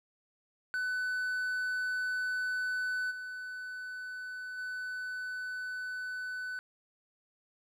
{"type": "tone with level steps", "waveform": "triangle", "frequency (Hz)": 1500, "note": "F#6", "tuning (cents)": 23, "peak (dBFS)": [-29, -37, -34], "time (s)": [0.74, 6.59], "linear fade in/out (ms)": 0, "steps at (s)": [3.1, 4.57], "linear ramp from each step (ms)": 20, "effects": []}